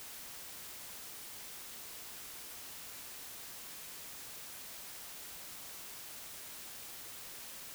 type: silence
effects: white hiss -48 dBFS RMS until 7.74 s